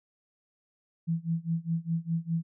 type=tone with tremolo; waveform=sine; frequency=165.7 Hz; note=E3; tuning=9 cents sharp; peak=-24 dBFS; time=1.07-2.43 s; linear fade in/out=20 ms; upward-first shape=sine; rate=4.9 Hz; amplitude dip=95%; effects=none